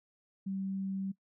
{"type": "tone", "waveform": "sine", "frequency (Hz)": 193.1, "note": "G3", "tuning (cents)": -26, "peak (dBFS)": -33, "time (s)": [0.46, 1.12], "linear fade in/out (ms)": 10, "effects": ["noise-tail reverb RT60 0.1 s tail -20 dB re dry"]}